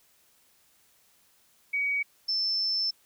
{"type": "tone pair in turn", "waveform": "sine", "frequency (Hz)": [2260, 5303], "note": ["C#7", "E8"], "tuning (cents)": [33, 9], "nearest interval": "octave + minor third", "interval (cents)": 1476, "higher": "second", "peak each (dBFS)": -25, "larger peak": "neither", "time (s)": [[1.73, 2.03], [2.28, 2.91]], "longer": "second", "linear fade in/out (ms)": 10, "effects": ["white hiss -64 dBFS RMS until 3.05 s"]}